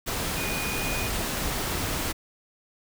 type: tone in noise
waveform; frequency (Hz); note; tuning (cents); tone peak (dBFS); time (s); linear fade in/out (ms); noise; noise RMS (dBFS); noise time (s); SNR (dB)
sine; 2465; D#7; -17; -33; 0.36-1.09; 20; pink; -29; 0.06-2.13; -7
effects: none